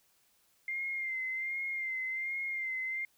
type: tone with vibrato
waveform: sine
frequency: 2100 Hz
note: C7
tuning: 6 cents sharp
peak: -33 dBFS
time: 0.68-3.05 s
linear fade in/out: 2 ms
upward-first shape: sine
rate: 1.3 Hz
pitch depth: 41 cents each way
effects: white hiss -70 dBFS RMS until 3.17 s